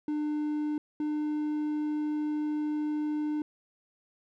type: tone pair in turn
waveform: triangle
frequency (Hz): 300 / 301.1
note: D4 / D4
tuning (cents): +37 / +43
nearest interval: unison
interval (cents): 6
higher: second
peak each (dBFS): -26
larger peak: neither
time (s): 0.08-0.78 / 1-3.42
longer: second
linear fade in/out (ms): 2
effects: none

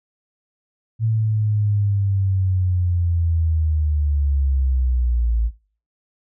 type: linear sweep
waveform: sine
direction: down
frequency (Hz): 112.6 to 54.9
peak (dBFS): -16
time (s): 0.99-5.51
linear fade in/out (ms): 50
effects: noise-tail reverb RT60 0.4 s tail -19 dB re dry

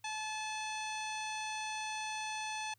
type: harmonic tone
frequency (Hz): 865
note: A5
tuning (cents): -30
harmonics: 1 / 2 / 3 / 4 / 5 / 6 / 7 / 8 / 10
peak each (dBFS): -40 / -47 / -43 / -48 / -50 / -58 / -48 / -59 / -53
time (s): 0.04-2.74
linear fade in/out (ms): 5
effects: added 106 Hz sine -70 dBFS peak until 2.78 s + white hiss -75 dBFS RMS until 2.78 s

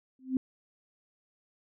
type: tone with exponential growth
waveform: sine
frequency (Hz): 260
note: C4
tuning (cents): -11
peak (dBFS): -21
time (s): 0.19-0.37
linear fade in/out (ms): 2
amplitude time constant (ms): 39
effects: none

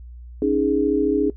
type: chord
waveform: sine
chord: C# suspended second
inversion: none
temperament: equal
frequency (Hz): 277.2 / 311.1 / 415.3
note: C#4 / D#4 / G#4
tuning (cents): 0 / 0 / 0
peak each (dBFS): -21 / -21 / -20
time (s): 0.42-1.3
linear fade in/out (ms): 2
effects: noise-tail reverb RT60 0.1 s tail -17 dB re dry + added 60 Hz sine -36 dBFS peak until 1.36 s

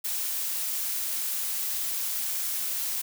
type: noise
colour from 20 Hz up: blue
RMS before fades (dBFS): -30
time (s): 0.04-3.02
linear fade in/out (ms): 10
effects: none

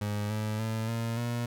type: tone with pitch steps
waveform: 30% pulse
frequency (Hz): 103.9 / 107.5 / 111.23 / 115.08 / 119.07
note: G#2 / A2 / A2 / A#2 / A#2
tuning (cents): +1 / -40 / +19 / -22 / +37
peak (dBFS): -27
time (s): 0.01-1.46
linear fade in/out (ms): 5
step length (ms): 290
effects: none

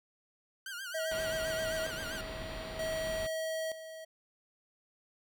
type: tone with vibrato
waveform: sawtooth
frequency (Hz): 1500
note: F#6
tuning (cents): +23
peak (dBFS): -36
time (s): 0.66-2.21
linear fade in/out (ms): 2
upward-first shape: sine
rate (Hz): 7.6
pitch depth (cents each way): 120
type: tone with tremolo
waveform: square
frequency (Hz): 641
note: E5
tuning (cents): -49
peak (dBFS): -34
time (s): 0.94-4.05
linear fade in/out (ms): 10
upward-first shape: square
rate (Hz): 0.54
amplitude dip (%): 70
type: low-pass noise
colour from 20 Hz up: pink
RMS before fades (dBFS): -43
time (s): 1.11-3.27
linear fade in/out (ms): 5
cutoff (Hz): 4800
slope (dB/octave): 96
effects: none

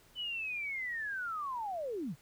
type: linear sweep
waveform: sine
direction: down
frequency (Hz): 3012 to 111.9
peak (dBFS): -35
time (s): 0.15-2.16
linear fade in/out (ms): 50
effects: pink hiss -63 dBFS RMS until 2.21 s

